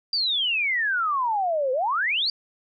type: exponential two-way sweep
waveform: sine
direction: down then up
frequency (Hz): 4783 to 499.4 to 4783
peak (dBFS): -21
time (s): 0.13-2.3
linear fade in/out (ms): 2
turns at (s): 1.72
effects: none